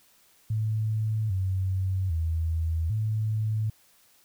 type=tone with pitch steps; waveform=sine; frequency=109 / 94.4 / 81.4 / 108.6 Hz; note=A2 / F#2 / E2 / A2; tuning=-16 / +35 / -21 / -22 cents; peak=-24 dBFS; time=0.5-3.7 s; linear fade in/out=5 ms; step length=800 ms; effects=white hiss -61 dBFS RMS until 4.24 s